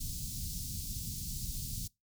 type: band-stop noise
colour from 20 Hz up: pink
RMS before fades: -39 dBFS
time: 0-1.88 s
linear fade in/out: 10 ms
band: 190 to 4600 Hz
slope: 24 dB/octave
effects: noise-tail reverb RT60 0.2 s tail -23 dB re dry